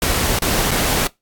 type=noise with dropouts; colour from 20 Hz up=pink; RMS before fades=-18 dBFS; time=0.02-1.07 s; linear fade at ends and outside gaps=2 ms; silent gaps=0.389-0.42 / 0.71-0.714 s; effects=noise-tail reverb RT60 0.2 s tail -23 dB re dry + AAC 64 kbps